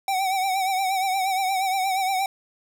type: tone with vibrato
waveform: square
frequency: 763 Hz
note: G5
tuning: 47 cents flat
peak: -22 dBFS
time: 0.08-2.26 s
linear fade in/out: 2 ms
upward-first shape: triangle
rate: 8.5 Hz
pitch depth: 72 cents each way
effects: none